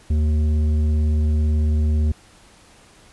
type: tone with tanh clipping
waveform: sine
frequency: 76.5 Hz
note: D#2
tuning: 29 cents flat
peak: -17 dBFS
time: 0.1-2.12 s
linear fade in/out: 5 ms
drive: 9 dB
effects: pink hiss -50 dBFS RMS until 3.12 s + resampled to 24000 Hz